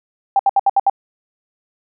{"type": "tone bursts", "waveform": "sine", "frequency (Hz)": 789, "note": "G5", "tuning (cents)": 11, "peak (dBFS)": -9, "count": 6, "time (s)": [0.36, 0.898], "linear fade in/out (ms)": 2, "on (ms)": 33, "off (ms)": 68, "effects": []}